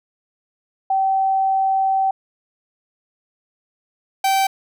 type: tone pair in turn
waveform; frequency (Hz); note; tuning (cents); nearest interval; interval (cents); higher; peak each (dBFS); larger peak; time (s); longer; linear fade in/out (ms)
sine / 45% pulse; 771 / 775.5; G5 / G5; -29 / -19; unison; 10; second; -15; neither; 0.9-2.11 / 4.24-4.47; first; 5
effects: none